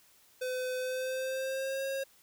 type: tone with pitch glide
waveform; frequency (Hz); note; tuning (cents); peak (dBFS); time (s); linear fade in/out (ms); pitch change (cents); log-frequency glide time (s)
square; 508 to 541.3; B4 to C#5; +49 to -41; -33; 0.41-2.04; 10; +110; 0.78-1.85
effects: white hiss -63 dBFS RMS until 2.22 s